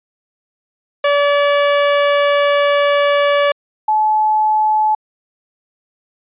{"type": "tone pair in turn", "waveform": ["sawtooth", "sine"], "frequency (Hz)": [574, 860], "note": ["D5", "A5"], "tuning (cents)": [-40, -40], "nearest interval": "perfect fifth", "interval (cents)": 700, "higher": "second", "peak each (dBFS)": [-7, -11], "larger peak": "first", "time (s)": [[1.04, 3.52], [3.88, 4.95]], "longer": "first", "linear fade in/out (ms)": 5, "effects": ["resampled to 8000 Hz"]}